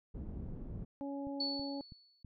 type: low-pass noise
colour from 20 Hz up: pink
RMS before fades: -43 dBFS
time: 0.14-0.85 s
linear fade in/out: 10 ms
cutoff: 260 Hz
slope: 12 dB/octave
type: harmonic tone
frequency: 279.4 Hz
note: C#4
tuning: 14 cents sharp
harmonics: 1 / 2 / 3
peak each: -39 / -45 / -49 dBFS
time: 1.01-1.81 s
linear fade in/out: 0 ms
type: click train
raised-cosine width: 5 ms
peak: -39 dBFS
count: 4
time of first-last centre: 1.27-2.247 s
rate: 3.07 Hz
type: tone with exponential decay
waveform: sine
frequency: 4435 Hz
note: C#8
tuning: in tune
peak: -32 dBFS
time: 1.4-2.23 s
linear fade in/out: 5 ms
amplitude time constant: 180 ms
effects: none